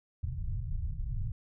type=low-pass noise; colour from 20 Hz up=pink; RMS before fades=-34 dBFS; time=0.23-1.32 s; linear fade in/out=5 ms; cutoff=140 Hz; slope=48 dB/octave; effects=none